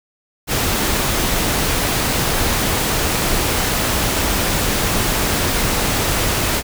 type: noise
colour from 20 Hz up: pink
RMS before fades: -18 dBFS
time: 0.47-6.63 s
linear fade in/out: 50 ms
effects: none